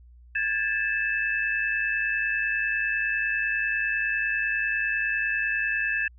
sine tone cluster, 1635 / 1745 / 2621 Hz, G#6 / A6 / E7, -28 / -15 / -11 cents, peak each -28 dBFS, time 0.35-6.08 s, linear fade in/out 5 ms, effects added 60 Hz sine -48 dBFS peak until 6.18 s

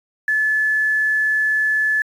sine tone with quantisation, 1728 Hz, A6, 32 cents flat, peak -15 dBFS, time 0.28-2.02 s, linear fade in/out 2 ms, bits 7, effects resampled to 32000 Hz

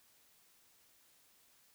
silence, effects white hiss -68 dBFS RMS until 1.74 s

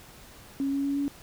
sine tone with pitch steps, 275.1 / 277.7 / 280.2 / 282.8 Hz, C#4 / C#4 / C#4 / C#4, -13 / +3 / +19 / +35 cents, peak -25 dBFS, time 0.6-1.08 s, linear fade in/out 0 ms, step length 120 ms, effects pink hiss -50 dBFS RMS until 1.22 s

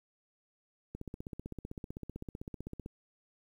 click train, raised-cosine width 3 ms, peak -28 dBFS, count 31, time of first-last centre 0.95-2.861 s, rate 15.7 Hz, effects 10-bit

